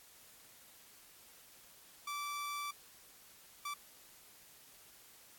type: tone bursts at uneven times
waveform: sawtooth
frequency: 1163 Hz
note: D6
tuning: 17 cents flat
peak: -35 dBFS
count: 2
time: 2.07-2.71 / 3.65-3.74 s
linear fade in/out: 5 ms
effects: white hiss -60 dBFS RMS until 5.38 s + AAC 64 kbps